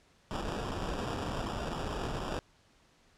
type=noise with sample-and-hold; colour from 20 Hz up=pink; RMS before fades=-36 dBFS; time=0.31-2.39 s; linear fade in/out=0 ms; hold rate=2100 Hz; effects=pink hiss -65 dBFS RMS until 3.17 s + low-pass 7000 Hz 12 dB/octave